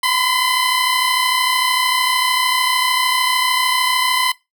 15% pulse tone pair together, 995 / 1028.3 Hz, B5 / C6, +13 / -30 cents, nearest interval minor second, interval 57 cents, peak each -13 / -10 dBFS, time 0.03-4.32 s, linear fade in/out 5 ms, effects noise-tail reverb RT60 0.2 s tail -20 dB re dry

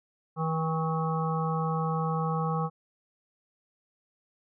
harmonic tone with a mistuned harmonic, 160.9 Hz, E3, 42 cents flat, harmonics 1 / 3 / 5 / 7 / 8, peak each -28 / -35 / -34 / -34 / -38 dBFS, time 0.36-2.7 s, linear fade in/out 50 ms, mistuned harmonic 7, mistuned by -28 cents, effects none

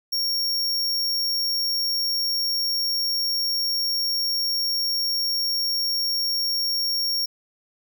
45% pulse tone, 5540 Hz, F8, 15 cents flat, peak -22 dBFS, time 0.12-7.26 s, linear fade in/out 10 ms, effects none

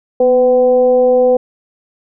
sine tone with frequency modulation, 503 Hz, B4, 32 cents sharp, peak -7 dBFS, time 0.2-1.37 s, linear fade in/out 5 ms, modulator 257 Hz, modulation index 0.45, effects none

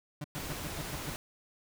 35% pulse tone bursts, 148 Hz, D3, 14 cents sharp, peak -34 dBFS, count 7, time 0.21-1.101 s, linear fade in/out 5 ms, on 33 ms, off 110 ms
pink noise, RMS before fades -40 dBFS, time 0.35-1.16 s, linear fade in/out 0 ms
effects none

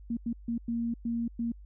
sine tone bursts at uneven times, 233.1 Hz, A#3, in tune, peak -28 dBFS, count 6, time 0.1-0.17 / 0.26-0.33 / 0.48-0.58 / 0.68-0.94 / 1.05-1.28 / 1.39-1.52 s, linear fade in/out 5 ms, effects added 50 Hz sine -46 dBFS peak until 1.65 s

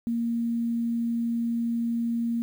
sine tone, 233.1 Hz, A#3, in tune, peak -24 dBFS, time 0.07-2.42 s, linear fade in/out 0 ms, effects 9-bit

